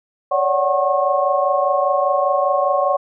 sine tone cluster, 556 / 581 / 745 / 1086 Hz, C#5 / D5 / F#5 / C#6, +5 / -19 / +12 / -36 cents, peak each -20 dBFS, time 0.31-2.97 s, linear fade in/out 10 ms, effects none

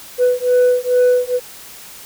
sine beating tone pair, 495.4 / 497.7 Hz, B4 / B4, +5 / +13 cents, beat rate 2.3 Hz, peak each -12 dBFS, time 0.18-1.4 s, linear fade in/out 50 ms, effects tanh soft clip ceiling -8 dBFS + white hiss -37 dBFS RMS until 2.05 s

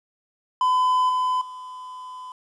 triangle tone with level steps, 1011 Hz, B5, 40 cents sharp, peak -15 / -18 / -33 dBFS, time 0.61-2.32 s, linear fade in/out 2 ms, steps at 1.09 / 1.41 s, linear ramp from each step 5 ms, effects resampled to 22050 Hz + 9-bit

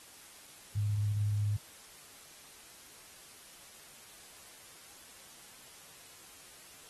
sine tone, 103.83 Hz, G#2, in tune, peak -28 dBFS, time 0.75-1.57 s, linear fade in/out 10 ms, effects white hiss -54 dBFS RMS until 6.89 s + AAC 32 kbps

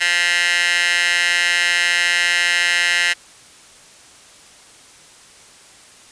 15% pulse tone with high-pass filter, 174.61 Hz, F3, in tune, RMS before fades -17 dBFS, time 0-3.14 s, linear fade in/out 20 ms, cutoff 2100 Hz, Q 3.4, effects white hiss -45 dBFS RMS until 6.11 s + resampled to 22050 Hz

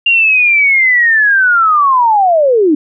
sine linear sweep, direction down, 2800 to 283.3 Hz, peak -6 dBFS, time 0.06-2.75 s, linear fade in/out 5 ms, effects none

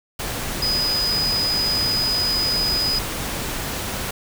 sine tone in noise, 4978 Hz, D#8, in tune, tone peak -19 dBFS, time 0.62-2.99 s, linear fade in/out 5 ms, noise pink, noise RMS -27 dBFS, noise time 0.19-4.11 s, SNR +5 dB, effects none

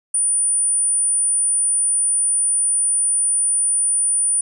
sine tone, 9410 Hz, D9, 2 cents sharp, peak -15 dBFS, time 0.14-4.41 s, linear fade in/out 5 ms, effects none

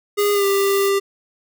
square tone with pitch glide, 410 to 395.6 Hz, G#4 to G4, -22 to +16 cents, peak -16 dBFS, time 0.17-1 s, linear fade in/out 20 ms, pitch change -62 cents, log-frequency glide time 0.33-0.45 s
blue noise, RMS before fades -30 dBFS, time 0.18-0.9 s, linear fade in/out 20 ms
effects none

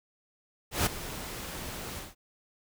pink noise with ADSR envelope, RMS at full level -25 dBFS, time 0.71-2.15 s, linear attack 150 ms, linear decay 15 ms, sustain -14 dB, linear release 180 ms, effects none

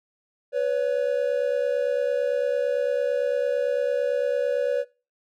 triangle tone pair together, 494.1 / 563 Hz, B4 / C#5, +1 / +27 cents, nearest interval major second, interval 226 cents, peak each -22 dBFS, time 0.52-4.85 s, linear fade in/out 50 ms, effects noise-tail reverb RT60 0.3 s tail -21 dB re dry

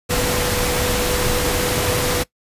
sine tone in noise, 493.9 Hz, B4, in tune, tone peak -23 dBFS, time 0.09-2.24 s, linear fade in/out 20 ms, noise pink, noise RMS -20 dBFS, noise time 0.09-2.24 s, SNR -6 dB, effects noise-tail reverb RT60 0.1 s tail -20 dB re dry + resampled to 32000 Hz

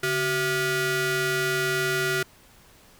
sawtooth ring-modulated tone, 523.3 Hz, C5, in tune, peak -16 dBFS, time 0.03-2.23 s, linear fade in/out 5 ms, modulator 903 Hz, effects pink hiss -54 dBFS RMS until 2.99 s

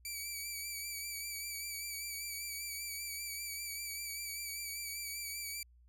10% pulse tone with vibrato, 2306 Hz, D7, 32 cents flat, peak -31 dBFS, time 0.05-5.63 s, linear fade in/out 2 ms, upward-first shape sine, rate 5.1 Hz, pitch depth 39 cents each way, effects added 60 Hz sine -60 dBFS peak until 5.88 s

